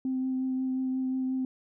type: tone with vibrato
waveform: sine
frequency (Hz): 260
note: C4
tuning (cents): -11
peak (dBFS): -26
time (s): 0.05-1.45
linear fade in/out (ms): 2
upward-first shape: triangle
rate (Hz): 5.6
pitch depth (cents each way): 13
effects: tanh soft clip ceiling -22 dBFS